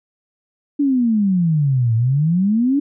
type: exponential two-way sweep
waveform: sine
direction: down then up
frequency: 293.7 to 110.8 to 293.7 Hz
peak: -13 dBFS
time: 0.79-2.8 s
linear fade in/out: 10 ms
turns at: 1.95 s
effects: none